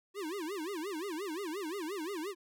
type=tone with vibrato; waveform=square; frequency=355 Hz; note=F4; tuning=28 cents sharp; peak=-37 dBFS; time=0.14-2.35 s; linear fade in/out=50 ms; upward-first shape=sine; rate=5.7 Hz; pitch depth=270 cents each way; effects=none